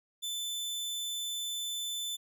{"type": "tone", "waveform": "sawtooth", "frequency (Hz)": 3520, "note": "A7", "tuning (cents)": 0, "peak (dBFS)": -31, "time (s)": [0.22, 2.17], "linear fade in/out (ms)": 20, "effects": []}